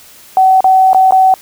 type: tone with dropouts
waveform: sine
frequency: 757 Hz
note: F#5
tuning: 39 cents sharp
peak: -4 dBFS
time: 0.37-1.34 s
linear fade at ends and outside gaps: 1 ms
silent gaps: 0.606-0.643 / 0.932-0.946 / 1.109-1.122 s
effects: white hiss -39 dBFS RMS until 1.41 s